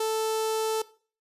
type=tone with notch filter; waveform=sawtooth; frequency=440 Hz; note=A4; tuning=in tune; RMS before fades=-27 dBFS; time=0-0.82 s; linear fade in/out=5 ms; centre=2000 Hz; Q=1.2; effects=noise-tail reverb RT60 0.4 s tail -18 dB re dry + resampled to 32000 Hz